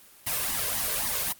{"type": "noise with flanger", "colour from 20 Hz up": "white", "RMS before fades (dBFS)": -28, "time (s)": [0.26, 1.33], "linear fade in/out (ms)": 10, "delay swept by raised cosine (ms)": [1, 1.92], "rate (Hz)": 3.8, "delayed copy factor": 0.9, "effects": ["white hiss -53 dBFS RMS until 1.39 s", "Opus 24 kbps"]}